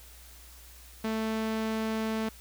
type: tone with low-pass filter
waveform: sawtooth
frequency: 220.7 Hz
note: A3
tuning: 5 cents sharp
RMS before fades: -31 dBFS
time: 1.04-2.29 s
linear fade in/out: 5 ms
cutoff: 5800 Hz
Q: 0.55
effects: added 60 Hz sine -51 dBFS peak until 2.4 s + white hiss -53 dBFS RMS until 2.4 s